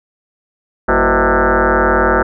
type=tone with frequency modulation; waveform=sine; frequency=476.9 Hz; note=A#4; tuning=39 cents sharp; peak=-9 dBFS; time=0.88-2.23 s; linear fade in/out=10 ms; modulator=142 Hz; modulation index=7.9; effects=none